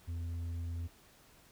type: tone with tanh clipping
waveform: sine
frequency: 84.8 Hz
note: E2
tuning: 50 cents sharp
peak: -37 dBFS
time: 0.07-0.88 s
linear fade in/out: 20 ms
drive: 5 dB
effects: pink hiss -62 dBFS RMS until 1.51 s